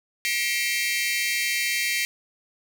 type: tone cluster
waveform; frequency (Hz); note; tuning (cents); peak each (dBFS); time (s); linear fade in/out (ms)
sawtooth; 1918 / 2145 / 2346 / 2679 / 3149; A#6 / C7 / D7 / E7 / G7; +49 / +42 / -2 / +27 / +7; -26 / -25 / -24 / -30 / -31; 0.25-2.05; 0
effects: none